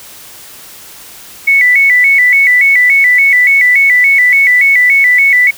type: tone with vibrato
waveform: sine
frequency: 2093 Hz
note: C7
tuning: in tune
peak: -4 dBFS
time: 1.47-5.51 s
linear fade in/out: 10 ms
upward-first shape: square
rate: 3.5 Hz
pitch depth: 94 cents each way
effects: white hiss -33 dBFS RMS until 5.57 s